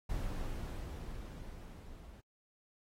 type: noise with level ramp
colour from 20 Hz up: brown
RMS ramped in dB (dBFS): -37 to -52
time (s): 0.09-2.21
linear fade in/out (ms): 10
effects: AAC 48 kbps